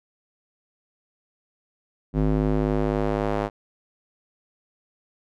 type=tone with band-pass filter sweep; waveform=square; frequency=51.91 Hz; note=G#1; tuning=in tune; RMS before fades=-23 dBFS; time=2.13-3.5 s; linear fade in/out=50 ms; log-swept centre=230 to 690 Hz; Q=1; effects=none